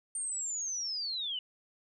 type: linear sweep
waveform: sine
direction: down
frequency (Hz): 8870 to 2900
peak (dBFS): -33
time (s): 0.15-1.39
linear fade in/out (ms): 2
effects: none